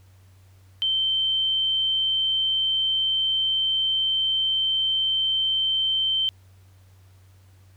sine tone, 3109 Hz, G7, 15 cents flat, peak -20 dBFS, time 0.82-6.29 s, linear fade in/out 0 ms, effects added 94 Hz sine -50 dBFS peak until 7.76 s + pink hiss -62 dBFS RMS until 7.76 s

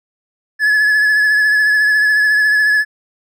triangle tone with vibrato, 1708 Hz, G#6, 48 cents sharp, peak -8 dBFS, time 0.59-2.85 s, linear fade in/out 50 ms, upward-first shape triangle, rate 14 Hz, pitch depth 35 cents each way, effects none

